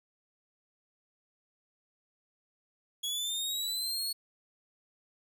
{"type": "linear sweep", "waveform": "sawtooth", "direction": "up", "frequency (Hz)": [3329, 4378], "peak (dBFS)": -29, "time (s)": [3.03, 4.13], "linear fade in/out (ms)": 10, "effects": []}